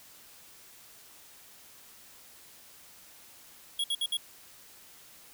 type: tone bursts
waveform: square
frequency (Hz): 3322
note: G#7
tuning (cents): 0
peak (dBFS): -28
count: 4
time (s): 3.79-4.171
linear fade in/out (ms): 5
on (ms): 51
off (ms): 59
effects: white hiss -54 dBFS RMS until 5.33 s